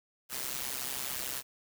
white noise with amplitude modulation, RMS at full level -33 dBFS, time 0.29-1.43 s, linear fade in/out 50 ms, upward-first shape sine, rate 131 Hz, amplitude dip 85%, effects none

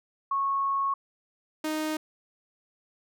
sine / sawtooth tone pair in turn, 1100 / 310.2 Hz, C#6 / D#4, -14 / -5 cents, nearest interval octave + minor seventh, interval 2191 cents, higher first, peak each -24 dBFS, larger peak neither, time 0.31-0.94 / 1.64-1.97 s, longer first, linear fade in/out 5 ms, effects none

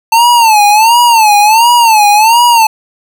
square tone with vibrato, 890 Hz, A5, 20 cents sharp, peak -4 dBFS, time 0.12-2.67 s, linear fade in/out 5 ms, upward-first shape sine, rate 1.4 Hz, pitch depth 140 cents each way, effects none

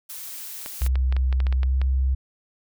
blue noise, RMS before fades -36 dBFS, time 0.09-0.88 s, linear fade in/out 10 ms
clicks, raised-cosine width 0.3 ms, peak -18 dBFS, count 12, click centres 0.661 / 0.819 / 0.864 / 0.956 / 1.125 / 1.166 / 1.327 / 1.403 / 1.468 / 1.526 / 1.632 / 1.816 s
sine tone with pitch glide, 64.6 to 65.73 Hz, C2 to C2, -21 to +9 cents, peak -18 dBFS, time 0.81-2.15 s, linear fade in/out 10 ms, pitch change +30 cents, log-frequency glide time 1.62-1.74 s
effects none

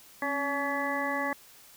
harmonic tone with a mistuned harmonic, 283.3 Hz, C#4, 38 cents sharp, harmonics 1 / 2 / 3 / 4 / 6 / 7, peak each -35 / -35 / -35 / -35 / -35 / -35 dBFS, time 0.22-1.33 s, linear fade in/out 2 ms, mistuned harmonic 1, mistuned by -54 cents, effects white hiss -54 dBFS RMS until 1.76 s

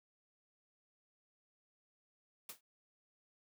white noise with exponential decay, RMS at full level -42 dBFS, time 2.49-2.61 s, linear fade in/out 5 ms, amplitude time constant 25 ms, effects high-pass 150 Hz 12 dB/octave

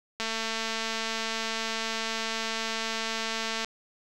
click train, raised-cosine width 0.2 ms, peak -14 dBFS, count 773, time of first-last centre 0.2-3.646 s, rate 224 Hz, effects none

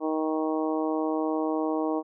harmonic tone, 157 Hz, D#3, 16 cents sharp, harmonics 2 / 3 / 4 / 5 / 6 / 7, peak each -27 / -31 / -33 / -35 / -37 / -38 dBFS, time 0-2.03 s, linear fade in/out 50 ms, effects none

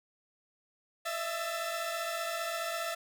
sawtooth tone cluster, 620 / 669 / 1323 / 1767 Hz, D#5 / E5 / E6 / A6, -6 / +25 / +6 / +7 cents, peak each -39 / -32 / -36 / -38 dBFS, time 1.05-2.95 s, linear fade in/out 10 ms, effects none

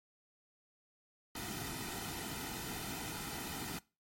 pink noise with comb filter, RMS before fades -42 dBFS, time 1.35-3.79 s, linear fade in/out 5 ms, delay 1.8 ms, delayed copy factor -0.7, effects noise-tail reverb RT60 0.3 s tail -22 dB re dry + MP3 64 kbps

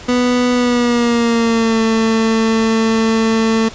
30% pulse tone with pitch glide, 246.9 to 223.8 Hz, B3 to A3, 0 to +30 cents, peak -9 dBFS, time 0.08-3.69 s, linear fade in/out 10 ms, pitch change -170 cents, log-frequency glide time 0.53-1.81 s, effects pink hiss -34 dBFS RMS until 3.74 s + resampled to 16000 Hz

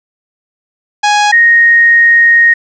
sawtooth / sine tone pair in turn, 830.6 / 1864.6 Hz, G#5 / A#6, 0 / 0 cents, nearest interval octave + major second, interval 1400 cents, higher second, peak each -3 dBFS, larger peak neither, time 1.03-1.32 / 1.32-2.54 s, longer second, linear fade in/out 10 ms, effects resampled to 16000 Hz + 7-bit

